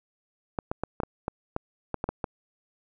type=clicks; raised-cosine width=1 ms; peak=-14 dBFS; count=11; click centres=0.588 / 0.715 / 0.836 / 1.002 / 1.034 / 1.281 / 1.564 / 1.943 / 2.041 / 2.09 / 2.242 s; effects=none